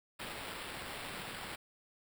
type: noise with sample-and-hold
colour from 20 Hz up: white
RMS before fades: -44 dBFS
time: 0.19-1.56 s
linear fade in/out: 10 ms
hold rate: 6300 Hz
effects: none